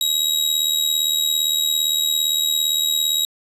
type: tone with amplitude modulation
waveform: sawtooth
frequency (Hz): 3825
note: A#7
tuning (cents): +44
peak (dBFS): -11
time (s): 0.01-3.25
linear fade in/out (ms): 2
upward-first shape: sine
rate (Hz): 77.6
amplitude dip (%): 70
effects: resampled to 32000 Hz + 8-bit